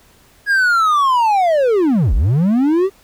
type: linear two-way sweep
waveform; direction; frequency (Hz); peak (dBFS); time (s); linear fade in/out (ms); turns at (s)
triangle; down then up; 1663 to 40.14 to 400.9; -9; 0.46-2.9; 50; 2.14
effects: pink hiss -50 dBFS RMS until 3.03 s